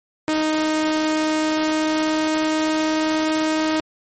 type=tone with pitch glide; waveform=sawtooth; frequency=311.1 to 313.1 Hz; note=D#4 to D#4; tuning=0 to +11 cents; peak=-14 dBFS; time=0.28-3.8 s; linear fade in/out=0 ms; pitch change=+11 cents; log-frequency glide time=1.38-3.35 s; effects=low-pass 9000 Hz 12 dB/octave + MP3 32 kbps

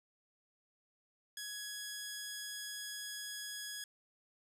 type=tone; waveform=10% pulse; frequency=1672 Hz; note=G#6; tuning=11 cents sharp; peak=-33 dBFS; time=1.37-3.84 s; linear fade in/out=2 ms; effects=none

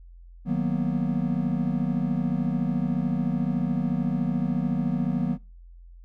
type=chord; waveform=triangle; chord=B major seventh; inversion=first; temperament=equal; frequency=155.56 / 185 / 233.1 / 246.9 Hz; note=D#3 / F#3 / A#3 / B3; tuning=0 / 0 / 0 / 0 cents; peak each=-27 / -25 / -27 / -27 dBFS; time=0.45-5.38 s; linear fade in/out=50 ms; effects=noise-tail reverb RT60 0.3 s tail -23 dB re dry + added 43 Hz sine -44 dBFS peak until 6.04 s

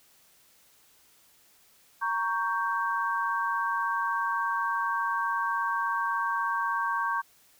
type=chord; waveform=sine; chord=G diminished; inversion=first; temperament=equal with one note detuned; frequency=932.3 / 1115.8 / 1568 Hz; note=Bb5 / Db6 / G6; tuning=0 / +11 / 0 cents; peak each=-31 / -29 / -31 dBFS; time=2.01-7.22 s; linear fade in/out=20 ms; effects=white hiss -61 dBFS RMS until 7.59 s

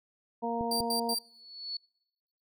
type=harmonic tone; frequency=233.1 Hz; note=A#3; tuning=in tune; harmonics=1 / 2 / 3 / 4; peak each=-35 / -35 / -35 / -35 dBFS; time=0.42-1.15 s; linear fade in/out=20 ms
type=clicks; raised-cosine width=3 ms; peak=-26 dBFS; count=2; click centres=0.61 / 0.805 s
type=tone bursts; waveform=sawtooth; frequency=4699 Hz; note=D8; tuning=in tune; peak=-27 dBFS; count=3; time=0.71-1.188 s; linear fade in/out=5 ms; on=100 ms; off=89 ms
type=tone with exponential growth; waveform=sine; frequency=4417 Hz; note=C#8; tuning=7 cents flat; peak=-32 dBFS; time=1.08-1.77 s; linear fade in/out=5 ms; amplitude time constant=150 ms
effects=noise-tail reverb RT60 0.9 s tail -25 dB re dry

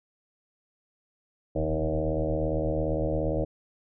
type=tone with frequency modulation; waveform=sine; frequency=313.8 Hz; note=D#4; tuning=15 cents sharp; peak=-24 dBFS; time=1.55-3.45 s; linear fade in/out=10 ms; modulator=77.4 Hz; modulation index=4.1; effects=none

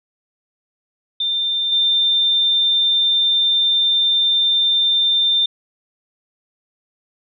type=tone with level steps; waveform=sine; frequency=3590 Hz; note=A7; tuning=34 cents sharp; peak=-17 / -13 dBFS; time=1.2-5.46 s; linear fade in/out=5 ms; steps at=1.72 s; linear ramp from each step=5 ms; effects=none

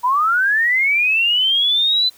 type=linear sweep; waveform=sine; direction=up; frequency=951 to 4054 Hz; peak=-13 dBFS; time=0.03-2.1 s; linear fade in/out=20 ms; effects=white hiss -49 dBFS RMS until 2.17 s

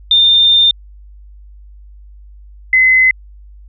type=tone pair in turn; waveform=sine; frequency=3611 / 2040 Hz; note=A7 / C7; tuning=+44 / -44 cents; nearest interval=minor seventh; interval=988 cents; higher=first; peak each=-6 dBFS; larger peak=neither; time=0.11-0.71 / 2.73-3.11 s; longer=first; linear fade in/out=2 ms; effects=added 50 Hz sine -35 dBFS peak until 3.68 s

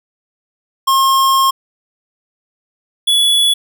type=tone pair in turn; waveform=square; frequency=1073 / 3409 Hz; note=C6 / G#7; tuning=+43 / +45 cents; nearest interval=octave + minor sixth; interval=2002 cents; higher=second; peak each=-10 dBFS; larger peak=neither; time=0.87-1.51 / 3.07-3.54 s; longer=first; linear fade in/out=10 ms; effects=none

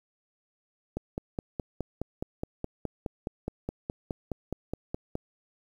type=click train; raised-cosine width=2 ms; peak=-18 dBFS; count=21; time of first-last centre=0.97-5.154 s; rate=4.78 Hz; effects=9-bit

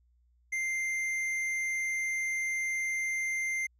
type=tone with tanh clipping; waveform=triangle; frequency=2093 Hz; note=C7; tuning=in tune; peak=-31 dBFS; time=0.52-3.67 s; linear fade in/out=10 ms; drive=13 dB; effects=added 60 Hz sine -64 dBFS peak until 3.79 s

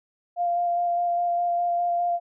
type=tone with vibrato; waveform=sine; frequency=697 Hz; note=F5; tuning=4 cents flat; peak=-21 dBFS; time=0.36-2.2 s; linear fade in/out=50 ms; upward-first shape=square; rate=4.9 Hz; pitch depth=10 cents each way; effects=none

